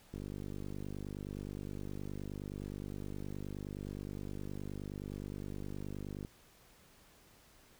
click train, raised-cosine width 3 ms, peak -30 dBFS, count 304, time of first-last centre 0.14-6.249 s, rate 49.6 Hz, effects pink hiss -63 dBFS RMS until 7.79 s

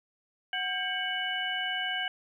harmonic tone with a mistuned harmonic, 741 Hz, F#5, 2 cents sharp, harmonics 1 / 2 / 3 / 4, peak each -37 / -33 / -38 / -33 dBFS, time 0.53-2.08 s, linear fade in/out 2 ms, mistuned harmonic 2, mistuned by +130 cents, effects 11-bit

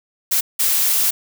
blue noise bursts at uneven times, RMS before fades -17 dBFS, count 2, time 0.31-0.41 / 0.59-1.11 s, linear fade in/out 10 ms, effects none

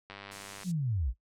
click train, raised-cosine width 0.3 ms, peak -28 dBFS, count 54, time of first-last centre 0.1-0.633 s, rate 99.5 Hz
white band-stop noise, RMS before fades -44 dBFS, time 0.31-0.72 s, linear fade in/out 10 ms, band 280 to 4800 Hz, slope 12 dB/octave
sine linear sweep, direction down, 191.2 to 46.25 Hz, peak -28 dBFS, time 0.64-1.14 s, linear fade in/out 50 ms
effects noise-tail reverb RT60 0.1 s tail -18 dB re dry + low-pass 8000 Hz 12 dB/octave

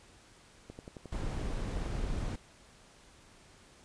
click train, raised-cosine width 2 ms, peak -31 dBFS, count 17, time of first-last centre 0.7-2.129 s, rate 11.2 Hz
brown noise, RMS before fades -35 dBFS, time 1.12-2.36 s, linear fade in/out 5 ms
effects pink hiss -59 dBFS RMS until 3.84 s + resampled to 22050 Hz

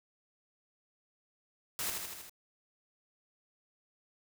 white noise with echo, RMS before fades -36 dBFS, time 1.79-1.9 s, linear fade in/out 0 ms, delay 79 ms, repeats 5, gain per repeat -3 dB, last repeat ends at 2.295 s, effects none

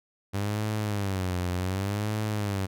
sawtooth tone with vibrato, 98 Hz, G2, in tune, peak -23 dBFS, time 0.33-2.67 s, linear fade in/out 20 ms, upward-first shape sine, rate 0.67 Hz, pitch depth 160 cents each way, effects none

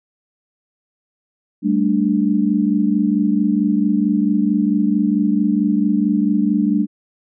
sine chord, G suspended second, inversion none, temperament just, 196 / 220.5 / 294 Hz, G3 / A3 / D4, 0 / +4 / +2 cents, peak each -18 dBFS, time 1.62-6.87 s, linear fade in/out 50 ms, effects none

